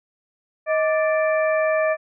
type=harmonic tone with a mistuned harmonic; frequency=587.3 Hz; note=D5; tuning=in tune; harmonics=1 / 2 / 3 / 4; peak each=-18 / -28 / -27 / -31 dBFS; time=0.66-1.97 s; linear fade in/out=50 ms; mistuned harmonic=1; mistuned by=+120 cents; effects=none